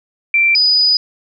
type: tone pair in turn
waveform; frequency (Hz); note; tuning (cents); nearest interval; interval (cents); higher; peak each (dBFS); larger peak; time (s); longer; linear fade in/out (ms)
sine; 2351 / 4963; D7 / D#8; +1 / -5; octave + minor second; 1294; second; -9; neither; 0.34-0.55 / 0.55-0.97; second; 2
effects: none